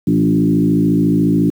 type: tone with frequency modulation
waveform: sine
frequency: 233.1 Hz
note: A#3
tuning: in tune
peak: -10 dBFS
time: 0.07-1.5 s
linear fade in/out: 5 ms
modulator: 54.1 Hz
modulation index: 1.8
effects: high-pass 80 Hz 12 dB/octave + 7-bit